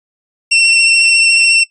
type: tone with vibrato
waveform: sawtooth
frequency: 2711 Hz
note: E7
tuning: 48 cents sharp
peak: -4 dBFS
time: 0.51-1.64 s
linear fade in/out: 10 ms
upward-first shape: triangle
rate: 14 Hz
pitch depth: 23 cents each way
effects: noise-tail reverb RT60 0.1 s tail -17 dB re dry + resampled to 22050 Hz